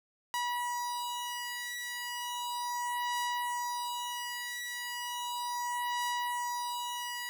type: beating tone pair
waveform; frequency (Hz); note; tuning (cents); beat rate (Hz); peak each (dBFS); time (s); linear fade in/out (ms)
sawtooth; 970 / 970.35; B5 / B5; -31 / -31; 0.35; -33 / -33; 0.34-7.29; 0
effects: none